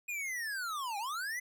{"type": "linear two-way sweep", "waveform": "square", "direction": "down then up", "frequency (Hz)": [2489, 784, 2053], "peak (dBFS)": -36, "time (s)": [0.08, 1.4], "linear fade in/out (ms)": 10, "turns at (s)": 0.98, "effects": []}